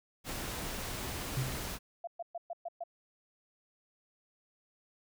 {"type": "noise", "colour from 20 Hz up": "pink", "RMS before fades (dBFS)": -39, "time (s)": [0.24, 1.79], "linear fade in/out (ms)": 50}
{"type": "tone with exponential decay", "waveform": "sine", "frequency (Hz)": 130, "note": "C3", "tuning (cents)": -11, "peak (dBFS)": -27, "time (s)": [1.37, 1.72], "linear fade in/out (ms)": 2, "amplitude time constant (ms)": 74}
{"type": "tone bursts", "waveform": "sine", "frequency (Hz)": 684, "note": "F5", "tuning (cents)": -36, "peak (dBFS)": -36, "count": 6, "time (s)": [2.04, 2.838], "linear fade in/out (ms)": 5, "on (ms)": 33, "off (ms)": 120}
{"effects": []}